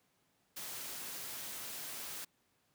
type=noise; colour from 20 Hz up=white; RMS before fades=-44 dBFS; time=0.56-2.25 s; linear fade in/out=10 ms; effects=pink hiss -75 dBFS RMS until 2.74 s + high-pass 100 Hz 12 dB/octave